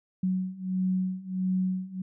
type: beating tone pair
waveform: sine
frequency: 185 / 186.5 Hz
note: F#3 / F#3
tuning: 0 / +14 cents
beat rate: 1.5 Hz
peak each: -30 / -28 dBFS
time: 0.23-2.02 s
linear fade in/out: 5 ms
effects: none